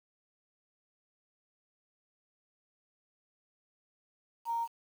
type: tone with quantisation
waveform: sine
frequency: 928 Hz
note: A#5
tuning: 8 cents flat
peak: -30 dBFS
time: 4.45-4.68 s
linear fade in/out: 50 ms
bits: 9
effects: none